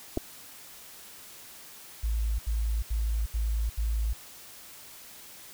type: clicks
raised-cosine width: 2 ms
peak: -16 dBFS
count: 2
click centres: 0.173 / 0.176 s
type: tone bursts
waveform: sine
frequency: 55 Hz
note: A1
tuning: in tune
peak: -25 dBFS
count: 5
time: 2.03-4.134 s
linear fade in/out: 10 ms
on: 360 ms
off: 76 ms
effects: white hiss -48 dBFS RMS until 5.53 s